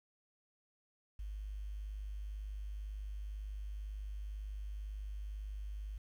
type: tone with quantisation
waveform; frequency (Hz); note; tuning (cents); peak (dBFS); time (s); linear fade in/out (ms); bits
sine; 51; G#1; -31; -40; 1.19-5.98; 5; 11
effects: none